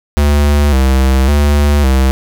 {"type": "tone with vibrato", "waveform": "square", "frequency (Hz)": 69.3, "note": "C#2", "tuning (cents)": 0, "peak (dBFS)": -8, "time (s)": [0.17, 2.11], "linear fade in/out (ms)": 0, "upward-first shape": "square", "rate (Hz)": 0.9, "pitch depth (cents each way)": 84, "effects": []}